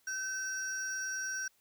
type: tone pair together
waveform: triangle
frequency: 1536 / 5703 Hz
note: G6 / F8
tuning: -36 / +35 cents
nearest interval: octave + major seventh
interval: 2271 cents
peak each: -33 / -36 dBFS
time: 0.07-1.48 s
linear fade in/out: 5 ms
effects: tanh soft clip ceiling -30 dBFS + white hiss -71 dBFS RMS until 1.6 s